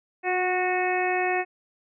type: harmonic tone with a mistuned harmonic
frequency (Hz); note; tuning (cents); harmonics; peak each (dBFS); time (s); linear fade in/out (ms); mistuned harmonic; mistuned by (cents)
366.3; F#4; -17; 1 / 2 / 3 / 4 / 5 / 6 / 7; -27 / -26 / -37 / -38 / -30 / -33 / -32; 0.23-1.45; 50; 1; -17
effects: none